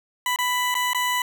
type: tone with dropouts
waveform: 20% pulse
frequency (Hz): 992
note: B5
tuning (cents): +7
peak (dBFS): -16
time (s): 0.26-1.22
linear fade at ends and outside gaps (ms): 2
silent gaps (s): 0.361-0.387 / 0.743-0.751 / 0.933-0.947
effects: none